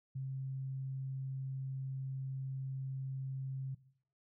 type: tone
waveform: sine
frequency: 133.4 Hz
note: C3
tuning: 34 cents sharp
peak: -37 dBFS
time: 0.15-3.75 s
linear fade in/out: 10 ms
effects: noise-tail reverb RT60 0.6 s tail -18 dB re dry